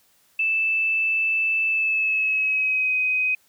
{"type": "tone with pitch glide", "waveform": "sine", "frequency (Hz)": [2637, 2514], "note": ["E7", "D#7"], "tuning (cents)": [0, 17], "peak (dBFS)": -19, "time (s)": [0.39, 3.35], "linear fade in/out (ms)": 5, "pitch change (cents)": -83, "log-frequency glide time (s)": [1.67, 2.95], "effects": ["white hiss -61 dBFS RMS until 3.48 s"]}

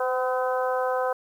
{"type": "harmonic tone with a mistuned harmonic", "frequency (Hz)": 254, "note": "B3", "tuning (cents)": 49, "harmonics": [2, 3, 4, 5, 6], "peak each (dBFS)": [-25, -29, -31, -33, -35], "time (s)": [0, 1.13], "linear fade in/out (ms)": 5, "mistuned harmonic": 2, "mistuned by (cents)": 16, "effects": ["9-bit"]}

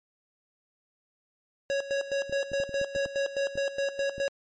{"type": "tone with tremolo", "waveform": "square", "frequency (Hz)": 554.4, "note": "C#5", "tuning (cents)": 0, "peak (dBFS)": -26, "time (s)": [1.7, 4.28], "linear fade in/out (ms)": 0, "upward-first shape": "square", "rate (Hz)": 4.8, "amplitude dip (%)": 75}
{"type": "clicks", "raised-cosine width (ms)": 3, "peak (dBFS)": -28, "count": 9, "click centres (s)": [2.296, 2.517, 2.601, 2.693, 2.814, 2.961, 3.06, 3.555, 4.181]}
{"effects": ["low-pass 7000 Hz 12 dB/octave", "MP3 32 kbps"]}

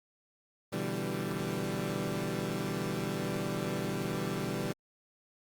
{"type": "chord", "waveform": "20% pulse", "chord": "E minor seventh", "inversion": "second", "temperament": "equal with one note detuned", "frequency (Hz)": [123.47, 146.83, 165.39, 196], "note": ["B2", "D3", "E3", "G3"], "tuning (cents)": [0, 0, 6, 0], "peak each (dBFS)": [-34, -35, -33, -31], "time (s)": [0.72, 4.73], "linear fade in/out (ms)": 10, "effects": ["Opus 32 kbps"]}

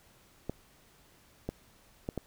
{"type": "clicks", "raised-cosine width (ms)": 2, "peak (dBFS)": -20, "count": 4, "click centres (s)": [0.496, 1.49, 2.089, 2.177], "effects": ["pink hiss -62 dBFS RMS until 2.26 s"]}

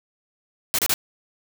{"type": "noise bursts", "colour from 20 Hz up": "white", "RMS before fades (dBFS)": -21, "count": 3, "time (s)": [0.74, 0.94], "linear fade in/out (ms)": 0, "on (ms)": 46, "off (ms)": 31, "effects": []}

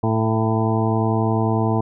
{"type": "harmonic tone with a mistuned harmonic", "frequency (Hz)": 111.1, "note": "A2", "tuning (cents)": 17, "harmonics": [1, 2, 3, 4, 6, 7, 8, 9], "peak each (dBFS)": [-20, -23, -25, -26, -28, -28, -29, -30], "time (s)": [0.03, 1.81], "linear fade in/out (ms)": 5, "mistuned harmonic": 8, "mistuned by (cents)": 21, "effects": []}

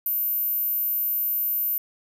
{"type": "tone", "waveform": "sine", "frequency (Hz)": 13560, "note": "G#9", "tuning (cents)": 35, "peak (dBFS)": -22, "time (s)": [0.06, 1.78], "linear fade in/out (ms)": 2, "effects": []}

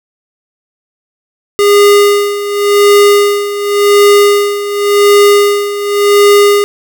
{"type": "tone with tremolo", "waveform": "square", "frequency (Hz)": 407.9, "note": "G#4", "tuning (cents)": -31, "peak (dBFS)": -3, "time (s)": [1.59, 6.64], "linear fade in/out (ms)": 0, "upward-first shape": "sine", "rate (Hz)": 0.9, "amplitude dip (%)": 75, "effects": []}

